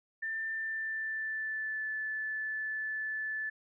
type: tone with pitch glide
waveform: sine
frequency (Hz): 1786 to 1743.2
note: A6 to A6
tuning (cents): +25 to -17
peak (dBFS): -33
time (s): 0.22-3.5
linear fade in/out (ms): 10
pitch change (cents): -42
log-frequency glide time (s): 0.52-1.88
effects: none